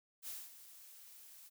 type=noise with ADSR envelope; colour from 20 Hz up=blue; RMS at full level=-44 dBFS; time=0.22-1.5 s; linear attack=57 ms; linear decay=220 ms; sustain=-13 dB; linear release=29 ms; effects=none